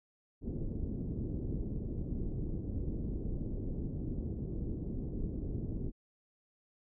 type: low-pass noise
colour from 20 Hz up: pink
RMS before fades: -37 dBFS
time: 0.41-5.92 s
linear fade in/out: 50 ms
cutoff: 360 Hz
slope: 24 dB/octave
effects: none

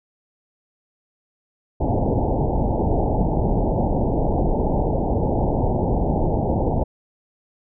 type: low-pass noise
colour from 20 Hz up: pink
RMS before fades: -20 dBFS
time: 1.8-6.84 s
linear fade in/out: 10 ms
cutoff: 890 Hz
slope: 96 dB/octave
effects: none

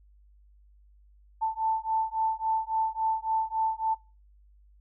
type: beating tone pair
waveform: sine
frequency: 884 / 887.6 Hz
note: A5 / A5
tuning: +8 / +15 cents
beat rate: 3.6 Hz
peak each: -29 dBFS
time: 1.41-3.95 s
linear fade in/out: 20 ms
effects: noise-tail reverb RT60 0.3 s tail -18 dB re dry + added 50 Hz sine -55 dBFS peak until 4.8 s

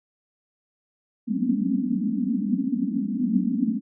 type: band-pass noise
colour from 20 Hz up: pink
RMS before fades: -24 dBFS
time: 1.27-3.81 s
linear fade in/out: 50 ms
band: 190 to 280 Hz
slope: 96 dB/octave
effects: none

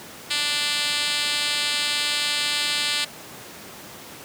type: tone with band-pass filter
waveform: 5% pulse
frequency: 293.7 Hz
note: D4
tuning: in tune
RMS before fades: -24 dBFS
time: 0.3-3.05 s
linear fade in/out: 10 ms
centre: 4900 Hz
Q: 1.6
effects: pink hiss -40 dBFS RMS until 4.24 s + high-pass 150 Hz 12 dB/octave

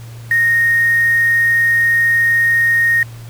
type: tone with quantisation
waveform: sine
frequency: 1857 Hz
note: A#6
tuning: 7 cents flat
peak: -10 dBFS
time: 0.31-3.03 s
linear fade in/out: 2 ms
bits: 5
effects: added 116 Hz sine -30 dBFS peak until 3.29 s + pink hiss -42 dBFS RMS until 3.29 s

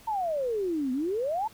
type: exponential two-way sweep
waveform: sine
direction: down then up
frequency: 919 to 246.9 to 919 Hz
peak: -26 dBFS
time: 0.07-1.48 s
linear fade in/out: 10 ms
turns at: 0.92 s
effects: pink hiss -54 dBFS RMS until 1.53 s

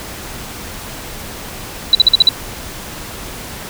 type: tone bursts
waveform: sine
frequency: 3951 Hz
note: B7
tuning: in tune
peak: -3 dBFS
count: 6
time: 1.93-2.29 s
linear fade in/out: 2 ms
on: 20 ms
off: 48 ms
effects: pink hiss -29 dBFS RMS until 3.69 s

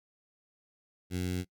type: tone with notch filter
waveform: 15% pulse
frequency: 90.4 Hz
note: F#2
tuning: 40 cents flat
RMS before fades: -33 dBFS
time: 1.1-1.45 s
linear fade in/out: 50 ms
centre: 980 Hz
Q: 0.66
effects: noise-tail reverb RT60 0.1 s tail -23 dB re dry

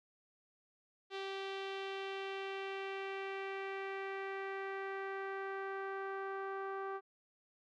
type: tone with low-pass filter sweep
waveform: sawtooth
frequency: 389.1 Hz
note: G4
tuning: 13 cents flat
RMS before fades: -42 dBFS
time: 1.1-7.01 s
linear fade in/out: 50 ms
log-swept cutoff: 3600 to 1300 Hz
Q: 2.2
effects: none

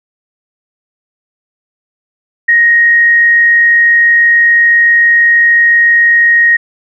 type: tone with frequency modulation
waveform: sine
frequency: 1874 Hz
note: A#6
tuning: 9 cents sharp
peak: -4 dBFS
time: 2.48-6.57 s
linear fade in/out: 10 ms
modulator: 52.8 Hz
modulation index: 0.21
effects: none

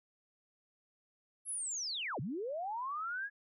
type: linear two-way sweep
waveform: sine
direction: down then up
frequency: 11175 to 110 to 1693 Hz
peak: -36 dBFS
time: 1.45-3.3 s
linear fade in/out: 50 ms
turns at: 2.2 s
effects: none

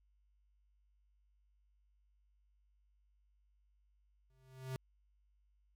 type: tone with exponential growth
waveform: square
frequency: 130.81 Hz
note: C3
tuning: in tune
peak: -37 dBFS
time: 4.3-4.76 s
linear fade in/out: 0 ms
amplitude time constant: 100 ms
effects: added 50 Hz sine -70 dBFS peak until 5.75 s + MP3 96 kbps

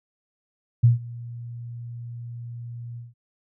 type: tone with ADSR envelope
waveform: sine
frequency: 118.7 Hz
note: A#2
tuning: 32 cents sharp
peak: -10 dBFS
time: 0.83-3.14 s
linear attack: 13 ms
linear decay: 140 ms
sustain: -23 dB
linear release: 170 ms
effects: none

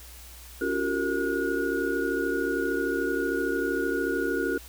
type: tone cluster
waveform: sine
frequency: 280.2 / 349.6 / 382.8 / 457.7 / 1447 Hz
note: C#4 / F4 / G4 / A#4 / F#6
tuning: +19 / +2 / -41 / -32 / -39 cents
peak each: -31 dBFS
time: 0.61-4.58 s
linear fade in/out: 5 ms
effects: added 60 Hz sine -46 dBFS peak until 4.68 s + white hiss -48 dBFS RMS until 4.68 s

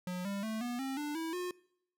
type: tone with pitch steps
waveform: square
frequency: 180.6 / 199.23 / 219.8 / 242.5 / 267.5 / 295.1 / 325.5 / 359.1 Hz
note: F#3 / G3 / A3 / B3 / C4 / D4 / E4 / F4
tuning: -42 / +28 / -2 / -31 / +38 / +8 / -22 / +48 cents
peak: -36 dBFS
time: 0.07-1.51 s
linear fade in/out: 2 ms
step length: 180 ms
effects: noise-tail reverb RT60 0.7 s tail -23 dB re dry

